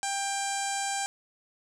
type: tone with low-pass filter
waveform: sawtooth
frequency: 792 Hz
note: G5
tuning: 18 cents sharp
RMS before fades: -31 dBFS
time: 0.03-1.06 s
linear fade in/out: 0 ms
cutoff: 7800 Hz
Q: 5.2
effects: none